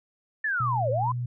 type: linear two-way sweep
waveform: sine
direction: down then up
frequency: 1800 to 493.9 to 1054 Hz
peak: -24 dBFS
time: 0.44-1.12 s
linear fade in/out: 5 ms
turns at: 0.9 s
type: tone with vibrato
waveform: sine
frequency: 119.7 Hz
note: A#2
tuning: 46 cents sharp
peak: -27 dBFS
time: 0.6-1.26 s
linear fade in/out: 5 ms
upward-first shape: square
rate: 2.3 Hz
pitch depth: 36 cents each way
effects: none